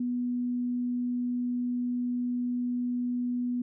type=tone; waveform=sine; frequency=245.3 Hz; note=B3; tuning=12 cents flat; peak=-27 dBFS; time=0-3.62 s; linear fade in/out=5 ms; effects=none